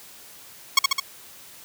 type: tone with echo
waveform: 10% pulse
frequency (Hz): 1100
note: C#6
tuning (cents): -14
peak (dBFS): -3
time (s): 0.77-0.79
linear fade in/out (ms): 5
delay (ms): 70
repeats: 3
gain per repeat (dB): -3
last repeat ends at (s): 1
effects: white hiss -46 dBFS RMS until 1.64 s + high-pass 60 Hz 12 dB/octave